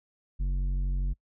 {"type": "tone with tanh clipping", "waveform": "sine", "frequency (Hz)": 46.25, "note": "F#1", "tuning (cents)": 0, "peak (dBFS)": -27, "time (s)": [0.39, 1.14], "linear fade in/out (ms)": 20, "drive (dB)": 9, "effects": ["noise-tail reverb RT60 0.1 s tail -26 dB re dry"]}